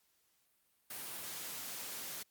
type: high-pass noise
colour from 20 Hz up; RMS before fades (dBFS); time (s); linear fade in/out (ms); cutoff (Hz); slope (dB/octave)
white; -44; 0.9-2.23; 5; 100; 24
effects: white hiss -75 dBFS RMS until 2.3 s + Opus 48 kbps